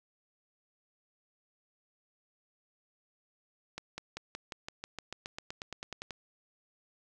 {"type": "accelerating click train", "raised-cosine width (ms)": 0.2, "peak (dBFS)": -22, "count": 18, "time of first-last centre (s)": [3.78, 6.108], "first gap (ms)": 200, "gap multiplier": 0.95, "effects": []}